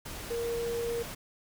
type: tone in noise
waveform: sine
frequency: 468.3 Hz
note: A#4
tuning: 8 cents sharp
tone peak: -30 dBFS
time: 0.3-1.03 s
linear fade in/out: 10 ms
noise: pink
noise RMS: -41 dBFS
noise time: 0.05-1.15 s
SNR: +8 dB
effects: none